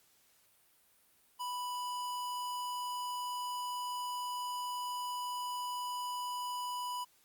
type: tone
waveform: square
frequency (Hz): 987.8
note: B5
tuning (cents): 0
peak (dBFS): -37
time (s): 1.39-7.05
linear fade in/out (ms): 20
effects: white hiss -68 dBFS RMS until 7.24 s + Opus 48 kbps